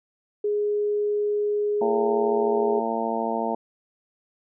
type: tone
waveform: sine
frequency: 415.3 Hz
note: G#4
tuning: in tune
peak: -21 dBFS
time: 0.44-2.8 s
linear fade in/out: 5 ms
type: harmonic tone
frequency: 113.6 Hz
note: A#2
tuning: 44 cents flat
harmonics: 2 / 3 / 4 / 5 / 6 / 7 / 8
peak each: -30 / -34 / -31 / -33 / -29 / -33 / -30 dBFS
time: 1.81-3.55 s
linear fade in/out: 5 ms
effects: none